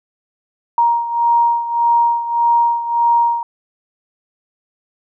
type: beating tone pair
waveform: sine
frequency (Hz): 939 / 940.7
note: A#5 / A#5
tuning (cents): +12 / +15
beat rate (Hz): 1.7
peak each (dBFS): -13 / -18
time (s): 0.78-3.43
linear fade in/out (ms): 2
effects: none